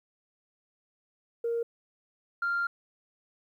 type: tone pair in turn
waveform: sine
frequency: 466.2 / 1392.6 Hz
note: A#4 / F6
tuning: 0 / -5 cents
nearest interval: octave + perfect fifth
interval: 1895 cents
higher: second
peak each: -26 / -25 dBFS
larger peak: second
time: 1.44-1.63 / 2.42-2.67 s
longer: second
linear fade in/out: 5 ms
effects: tanh soft clip ceiling -23 dBFS + 11-bit